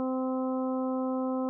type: harmonic tone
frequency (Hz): 259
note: C4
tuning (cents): -17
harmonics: 1 / 2 / 3 / 4 / 5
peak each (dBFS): -29 / -33 / -40 / -41 / -44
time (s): 0-1.49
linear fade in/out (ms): 0
effects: none